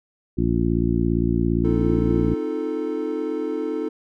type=harmonic tone; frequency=57.5 Hz; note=A#1; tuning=23 cents flat; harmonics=1 / 2 / 3 / 4 / 5 / 6; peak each=-25 / -25 / -25 / -25 / -25 / -25 dBFS; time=0.37-2.35 s; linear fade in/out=20 ms
type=chord; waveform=triangle; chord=F dominant seventh; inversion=second; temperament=equal; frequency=261.6 / 311.1 / 349.2 / 440 Hz; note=C4 / Eb4 / F4 / A4; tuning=0 / 0 / 0 / 0 cents; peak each=-30 / -25 / -30 / -25 dBFS; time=1.64-3.89 s; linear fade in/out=10 ms
effects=none